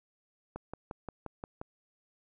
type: click train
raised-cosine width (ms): 1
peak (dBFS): -25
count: 7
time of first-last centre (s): 0.56-1.614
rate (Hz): 5.69
effects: none